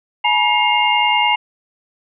sine tone cluster, 847 / 957 / 2140 / 2806 Hz, G#5 / A#5 / C7 / F7, +34 / +45 / +38 / +8 cents, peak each -18 dBFS, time 0.24-1.36 s, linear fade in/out 10 ms, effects none

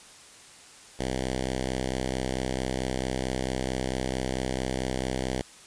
5% pulse tone with notch filter, 64.5 Hz, C2, 24 cents flat, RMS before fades -30 dBFS, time 0.99-5.42 s, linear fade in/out 5 ms, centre 1200 Hz, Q 1.2, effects white hiss -50 dBFS RMS until 5.66 s + resampled to 22050 Hz

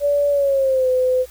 sine tone with pitch glide, 575 to 509.3 Hz, D5 to C5, -37 to -47 cents, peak -14 dBFS, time 0-1.26 s, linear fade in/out 50 ms, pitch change -210 cents, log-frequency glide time 0.3-0.89 s, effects added 60 Hz sine -45 dBFS peak until 1.3 s + white hiss -46 dBFS RMS until 1.3 s

